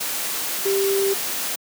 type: tone in noise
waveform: sine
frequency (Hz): 393.1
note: G4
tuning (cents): +5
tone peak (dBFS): -18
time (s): 0.65-1.14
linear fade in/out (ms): 10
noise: white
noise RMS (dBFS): -26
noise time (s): 0-1.56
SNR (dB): +5
effects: high-pass 200 Hz 12 dB/octave